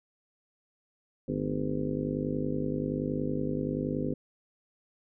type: harmonic tone with a mistuned harmonic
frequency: 50.6 Hz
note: G#1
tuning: 44 cents flat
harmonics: 1 / 2 / 3 / 4 / 5 / 6 / 7 / 8 / 9 / 10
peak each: -43 / -45 / -35 / -41 / -33 / -36 / -45 / -37 / -43 / -38 dBFS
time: 1.28-4.14 s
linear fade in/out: 5 ms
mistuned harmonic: 4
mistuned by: +120 cents
effects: none